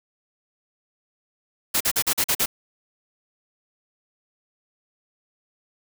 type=noise bursts; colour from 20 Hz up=white; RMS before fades=-21 dBFS; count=7; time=1.74-2.46 s; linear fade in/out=10 ms; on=66 ms; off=43 ms; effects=none